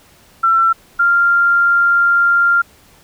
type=tone pair in turn; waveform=sine; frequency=1347 / 1392.1 Hz; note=E6 / F6; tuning=+37 / -6 cents; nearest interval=minor second; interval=57 cents; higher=second; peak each=-9 dBFS; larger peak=neither; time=0.43-0.73 / 0.99-2.62 s; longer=second; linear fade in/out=10 ms; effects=pink hiss -48 dBFS RMS until 3.03 s